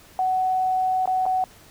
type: tone with dropouts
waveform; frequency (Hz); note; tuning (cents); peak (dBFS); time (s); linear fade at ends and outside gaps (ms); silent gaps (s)
sine; 747; F#5; +16; -19; 0.19-1.44; 1; 1.057-1.075 / 1.256-1.263
effects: pink hiss -50 dBFS RMS until 1.7 s